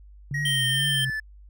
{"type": "tone with vibrato", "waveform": "sine", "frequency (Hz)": 138.59, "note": "C#3", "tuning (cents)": 0, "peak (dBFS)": -27, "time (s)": [0.31, 1.1], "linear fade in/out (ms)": 2, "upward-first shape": "triangle", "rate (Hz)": 2.2, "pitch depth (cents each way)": 110}
{"type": "tone with pitch glide", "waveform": "triangle", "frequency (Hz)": [1892, 1745], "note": ["A#6", "A6"], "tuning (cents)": [25, -15], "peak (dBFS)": -25, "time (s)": [0.34, 1.2], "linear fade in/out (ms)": 5, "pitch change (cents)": -140, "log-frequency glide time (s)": [0.46, 1.02]}
{"type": "tone", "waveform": "square", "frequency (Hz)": 3136, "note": "G7", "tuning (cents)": 0, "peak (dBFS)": -24, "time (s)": [0.45, 1.05], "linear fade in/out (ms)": 5}
{"effects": ["added 50 Hz sine -45 dBFS peak until 1.49 s"]}